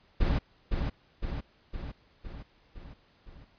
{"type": "noise with echo", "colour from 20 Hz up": "brown", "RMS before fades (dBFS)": -25, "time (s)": [0.2, 0.39], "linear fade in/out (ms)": 10, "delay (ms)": 510, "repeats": 6, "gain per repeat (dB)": -4, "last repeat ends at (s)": 3.45, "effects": ["pink hiss -64 dBFS RMS until 3.58 s", "resampled to 11025 Hz"]}